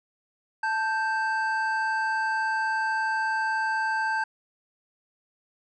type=tone pair together; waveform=triangle; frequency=881.8 / 1568 Hz; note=A5 / G6; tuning=+4 / 0 cents; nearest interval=minor seventh; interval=996 cents; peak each=-25 dBFS; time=0.63-4.24 s; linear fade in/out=5 ms; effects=resampled to 22050 Hz